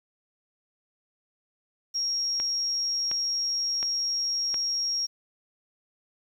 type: tone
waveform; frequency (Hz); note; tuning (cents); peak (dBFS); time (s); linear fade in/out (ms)
sine; 5588; F8; 0; -25; 1.94-5.07; 20
type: click train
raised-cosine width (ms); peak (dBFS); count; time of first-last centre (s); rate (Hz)
0.3; -20; 4; 2.4-4.543; 1.4
effects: 9-bit